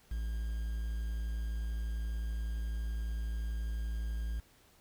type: tone with quantisation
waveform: triangle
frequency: 55.8 Hz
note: A1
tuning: 25 cents sharp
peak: -31 dBFS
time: 0.11-4.4 s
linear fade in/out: 5 ms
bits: 9
effects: pink hiss -64 dBFS RMS until 4.8 s